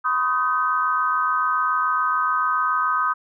sine tone cluster, 1005 / 1092 / 1251 / 1534 Hz, B5 / C#6 / D#6 / G6, +30 / -26 / +9 / -38 cents, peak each -27 / -29 / -20 / -26 dBFS, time 0.04-3.14 s, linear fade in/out 20 ms, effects none

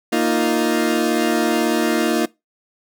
30% pulse chord, Bb suspended fourth, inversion none, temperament equal, 233.1 / 311.1 / 349.2 Hz, Bb3 / Eb4 / F4, 0 / 0 / 0 cents, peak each -18 dBFS, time 0.12-2.26 s, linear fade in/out 10 ms, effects noise-tail reverb RT60 0.2 s tail -21 dB re dry

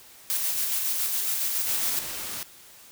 blue noise with tremolo, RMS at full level -26 dBFS, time 0.3-1.99 s, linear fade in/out 0 ms, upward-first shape square, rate 7.2 Hz, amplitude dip 25%
white noise, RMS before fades -34 dBFS, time 1.67-2.43 s, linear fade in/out 0 ms
effects white hiss -50 dBFS RMS until 2.91 s

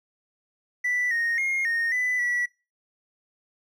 triangle tone with pitch steps, 1974 / 1859 / 2138 / 1850 / 1996 / 1950 Hz, B6 / A#6 / C7 / A#6 / B6 / B6, -1 / -5 / +37 / -14 / +18 / -23 cents, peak -20 dBFS, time 0.84-2.46 s, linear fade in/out 10 ms, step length 270 ms, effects noise-tail reverb RT60 0.3 s tail -26 dB re dry + tanh soft clip ceiling -17 dBFS

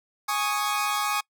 sawtooth chord, Ab suspended fourth, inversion none, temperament equal, 830.6 / 1108.7 / 1244.5 Hz, Ab5 / Db6 / Eb6, 0 / 0 / 0 cents, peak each -25 dBFS, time 0.28-1.21 s, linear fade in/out 10 ms, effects noise-tail reverb RT60 0.1 s tail -25 dB re dry

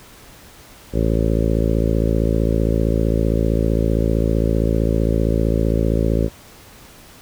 harmonic tone, 55.4 Hz, A1, 13 cents sharp, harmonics 1 / 2 / 3 / 4 / 5 / 6 / 7 / 8 / 9 / 10, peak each -19 / -22 / -24 / -25 / -26 / -27 / -27 / -28 / -29 / -29 dBFS, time 0.92-6.3 s, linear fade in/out 50 ms, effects pink hiss -44 dBFS RMS until 7.21 s

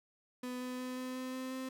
35% pulse tone with pitch steps, 250 / 251.7 / 253.5 / 255.3 / 257 / 258.8 / 260.6 Hz, B3 / B3 / B3 / C4 / C4 / C4 / C4, +21 / +33 / +45 / -42 / -31 / -19 / -7 cents, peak -37 dBFS, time 0.43-1.69 s, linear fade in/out 5 ms, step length 180 ms, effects none

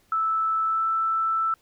sine tone with pitch glide, 1314 to 1323.9 Hz, E6 to E6, -6 to +7 cents, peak -21 dBFS, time 0.12-1.54 s, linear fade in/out 2 ms, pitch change +13 cents, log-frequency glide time 0.65-0.86 s, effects pink hiss -63 dBFS RMS until 1.61 s

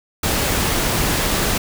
pink noise, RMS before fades -19 dBFS, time 0.23-1.58 s, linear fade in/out 5 ms, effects none

